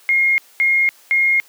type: tone bursts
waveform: sine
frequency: 2141 Hz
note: C7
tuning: 39 cents sharp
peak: -12 dBFS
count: 3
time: 0.09-1.4 s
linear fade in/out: 0 ms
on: 290 ms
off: 220 ms
effects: white hiss -49 dBFS RMS until 1.48 s + high-pass 400 Hz 12 dB/octave